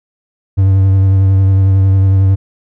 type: tone with vibrato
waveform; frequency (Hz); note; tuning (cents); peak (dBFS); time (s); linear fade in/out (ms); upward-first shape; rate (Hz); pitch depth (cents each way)
triangle; 96.3; G2; -30; -4; 0.57-2.36; 20; triangle; 11; 26
effects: none